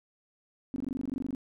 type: tone bursts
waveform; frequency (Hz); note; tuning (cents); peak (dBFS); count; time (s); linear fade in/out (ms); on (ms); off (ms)
sine; 264.3; C4; +18; -29; 15; 0.74-1.349; 0; 21; 21
effects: none